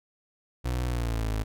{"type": "tone with pitch glide", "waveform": "30% pulse", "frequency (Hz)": [61.74, 53.75], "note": ["B1", "A1"], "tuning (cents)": [0, -40], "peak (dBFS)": -24, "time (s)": [0.64, 1.44], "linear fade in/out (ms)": 20, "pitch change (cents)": -240, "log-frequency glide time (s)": [0.86, 1.29], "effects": []}